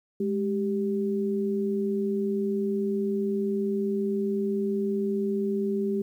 sine tone pair together, 207.4 / 392 Hz, G#3 / G4, -2 / 0 cents, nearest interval major seventh, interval 1102 cents, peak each -27 dBFS, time 0.2-6.02 s, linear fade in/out 5 ms, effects 10-bit

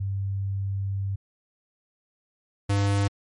sine / square tone pair in turn, 98 / 100.29 Hz, G2 / G2, 0 / +40 cents, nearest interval unison, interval 40 cents, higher second, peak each -25 / -21 dBFS, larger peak second, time 0-1.16 / 2.69-3.08 s, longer first, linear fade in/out 10 ms, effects MP3 48 kbps

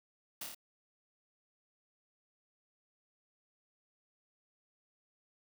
white noise with echo, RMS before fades -41 dBFS, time 0.41-0.44 s, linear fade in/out 5 ms, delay 27 ms, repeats 4, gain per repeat -2 dB, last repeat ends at 0.548 s, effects none

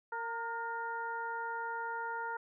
harmonic tone with a mistuned harmonic, 460 Hz, A#4, 23 cents flat, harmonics 1 / 2 / 3 / 4, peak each -45 / -38 / -40 / -50 dBFS, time 0.12-2.37 s, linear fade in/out 5 ms, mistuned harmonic 3, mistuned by +45 cents, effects none

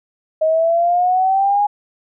sine exponential sweep, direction up, 626 to 830.6 Hz, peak -12 dBFS, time 0.41-1.67 s, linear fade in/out 10 ms, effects none

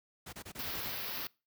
pink noise bursts, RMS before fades -45 dBFS, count 7, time 0.26-0.905 s, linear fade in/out 10 ms, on 69 ms, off 27 ms
white band-stop noise, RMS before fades -39 dBFS, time 0.59-1.27 s, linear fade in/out 2 ms, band 5400 to 12000 Hz, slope 48 dB/octave
effects noise-tail reverb RT60 0.3 s tail -24 dB re dry + high-pass 60 Hz 12 dB/octave

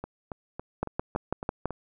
two click trains, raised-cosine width 1 ms, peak -21 / -13 dBFS, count 7 / 6, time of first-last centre 0.04-1.707 / 0.83-1.656 s, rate 3.6 / 6.05 Hz, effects none

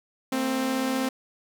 sawtooth tone pair together, 226.5 / 262.3 Hz, A#3 / C4, -50 / +4 cents, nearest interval minor third, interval 254 cents, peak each -28 / -21 dBFS, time 0.32-1.09 s, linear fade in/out 5 ms, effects none

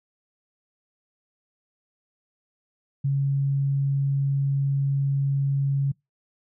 sine tone, 138.59 Hz, C#3, in tune, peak -20 dBFS, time 3.04-5.92 s, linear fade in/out 10 ms, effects noise-tail reverb RT60 0.2 s tail -26 dB re dry

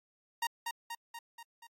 sawtooth tone with echo, 932.3 Hz, A#5, in tune, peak -27 dBFS, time 0.42-0.47 s, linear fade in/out 5 ms, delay 240 ms, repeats 5, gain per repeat -4 dB, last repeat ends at 1.67 s, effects AAC 48 kbps

